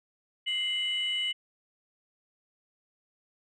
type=tone pair together; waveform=sine; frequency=2093 / 2960 Hz; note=C7 / F#7; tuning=0 / 0 cents; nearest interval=tritone; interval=600 cents; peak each=-33 / -27 dBFS; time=0.46-1.33 s; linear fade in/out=20 ms; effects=tanh soft clip ceiling -23 dBFS